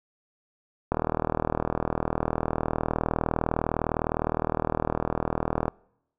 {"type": "click train", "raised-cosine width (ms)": 1, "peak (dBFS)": -10, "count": 190, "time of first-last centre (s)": [0.92, 5.681], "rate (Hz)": 39.7, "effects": ["noise-tail reverb RT60 0.8 s tail -25 dB re dry"]}